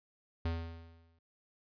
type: tone with exponential decay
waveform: square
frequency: 83 Hz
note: E2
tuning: 12 cents sharp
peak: -31 dBFS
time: 0.45-1.19 s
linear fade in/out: 5 ms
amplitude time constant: 160 ms
effects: resampled to 11025 Hz